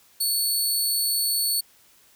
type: tone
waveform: 15% pulse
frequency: 4435 Hz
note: C#8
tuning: in tune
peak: -15 dBFS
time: 0.2-1.61 s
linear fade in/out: 10 ms
effects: white hiss -57 dBFS RMS until 2.15 s